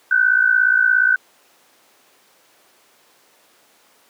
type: tone pair together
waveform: sine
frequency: 1480 / 1537.1 Hz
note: F#6 / G6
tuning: 0 / -34 cents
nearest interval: minor second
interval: 66 cents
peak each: -15 dBFS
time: 0.11-1.16 s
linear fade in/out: 5 ms
effects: pink hiss -54 dBFS RMS until 4.09 s + high-pass 400 Hz 12 dB/octave